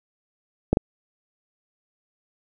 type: clicks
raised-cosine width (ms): 2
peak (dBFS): -4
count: 2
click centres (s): 0.73 / 0.771
effects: none